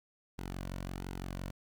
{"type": "tone with flanger", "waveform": "sawtooth", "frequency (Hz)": 45.88, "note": "F#1", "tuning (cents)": -14, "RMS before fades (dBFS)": -41, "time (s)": [0.38, 1.51], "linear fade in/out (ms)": 10, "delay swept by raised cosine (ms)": [1.7, 2.46], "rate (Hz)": 1.4, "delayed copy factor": -0.55, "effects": ["12-bit"]}